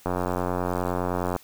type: click train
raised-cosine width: 1 ms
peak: -12 dBFS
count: 118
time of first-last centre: 0.06-1.363 s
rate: 89.8 Hz
effects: white hiss -53 dBFS RMS until 1.43 s